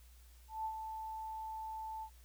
sine tone with ADSR envelope, 880 Hz, A5, in tune, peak -35 dBFS, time 0.48-2.1 s, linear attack 170 ms, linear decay 71 ms, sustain -6 dB, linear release 74 ms, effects added 60 Hz sine -57 dBFS peak until 2.24 s + white hiss -67 dBFS RMS until 2.24 s

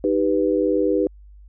sine chord, Eb augmented, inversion none, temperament equal, 311.1 / 392 / 493.9 Hz, Eb4 / G4 / B4, 0 / 0 / 0 cents, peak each -21 dBFS, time 0.04-1.07 s, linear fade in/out 2 ms, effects added 50 Hz sine -42 dBFS peak until 1.48 s

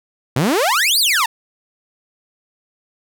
sawtooth exponential two-way sweep, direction up then down, 116.54 to 4978 to 860 Hz, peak -10 dBFS, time 0.36-1.26 s, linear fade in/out 5 ms, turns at 0.99 s, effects none

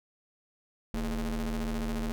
45% pulse ring-modulated tone, 93.4 Hz, F#2, 17 cents sharp, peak -27 dBFS, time 0.94-2.12 s, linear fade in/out 0 ms, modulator 133 Hz, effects none

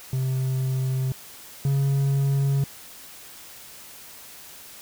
triangle tone pair in turn, 130.81 / 138.2 Hz, C3 / C#3, 0 / -5 cents, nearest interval minor second, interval 95 cents, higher second, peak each -20 / -17 dBFS, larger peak second, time 0.13-1.12 / 1.65-2.64 s, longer neither, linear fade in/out 2 ms, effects white hiss -44 dBFS RMS until 4.81 s

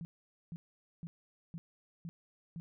sine tone bursts, 167.4 Hz, E3, 27 cents sharp, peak -40 dBFS, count 6, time 0.01-2.6 s, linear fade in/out 0 ms, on 40 ms, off 470 ms, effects none

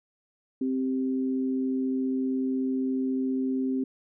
sine tone pair together, 261.6 / 392 Hz, C4 / G4, 0 / 0 cents, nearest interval perfect fifth, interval 700 cents, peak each -25 / -34 dBFS, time 0.61-3.84 s, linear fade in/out 5 ms, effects none

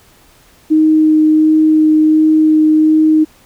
sine tone with vibrato, 311.1 Hz, D#4, in tune, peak -6 dBFS, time 0.7-3.25 s, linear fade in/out 20 ms, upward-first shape sine, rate 1.4 Hz, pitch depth 8 cents each way, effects pink hiss -47 dBFS RMS until 3.45 s

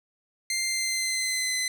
15% pulse tone with pitch glide, 2093 to 2032 Hz, C7 to B6, 0 to +49 cents, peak -19 dBFS, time 0.5-1.68 s, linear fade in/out 2 ms, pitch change -51 cents, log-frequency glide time 0.66-1.56 s, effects none

